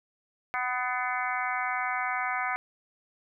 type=harmonic tone with a mistuned harmonic; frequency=250 Hz; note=B3; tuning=21 cents sharp; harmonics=3 / 4 / 5 / 6 / 7 / 8 / 9; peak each=-33 / -36 / -34 / -35 / -38 / -36 / -37 dBFS; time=0.54-2.56 s; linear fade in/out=0 ms; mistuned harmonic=8; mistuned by=+49 cents; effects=none